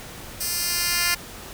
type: tone with high-pass filter sweep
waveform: 10% pulse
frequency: 349.2 Hz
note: F4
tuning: in tune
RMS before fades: -24 dBFS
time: 0.4-1.15 s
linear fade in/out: 10 ms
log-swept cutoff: 6900 to 2300 Hz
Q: 0.75
effects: pink hiss -39 dBFS RMS until 1.53 s